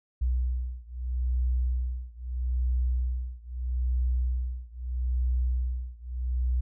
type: beating tone pair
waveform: sine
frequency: 61.74 / 62.52 Hz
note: B1 / B1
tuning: 0 / +22 cents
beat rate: 0.78 Hz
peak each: -28 / -29 dBFS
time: 0.21-6.61 s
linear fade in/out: 10 ms
effects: none